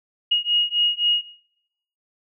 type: beating tone pair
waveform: sine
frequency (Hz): 2875 / 2878.8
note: F7 / F#7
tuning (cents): +50 / -48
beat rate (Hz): 3.8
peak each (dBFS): -20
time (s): 0.31-1.22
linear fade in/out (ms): 10
effects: noise-tail reverb RT60 0.8 s tail -18 dB re dry